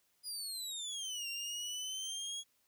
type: exponential two-way sweep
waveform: 25% pulse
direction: down then up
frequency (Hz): 4978 to 2754 to 3334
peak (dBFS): -35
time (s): 0.23-2.44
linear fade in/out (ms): 50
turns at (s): 1.28
effects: white hiss -75 dBFS RMS until 2.67 s